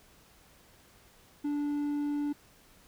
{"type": "tone", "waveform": "triangle", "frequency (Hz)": 291.3, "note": "D4", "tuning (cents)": -14, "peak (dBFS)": -27, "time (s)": [1.44, 2.33], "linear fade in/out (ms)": 10, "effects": ["pink hiss -60 dBFS RMS until 2.87 s"]}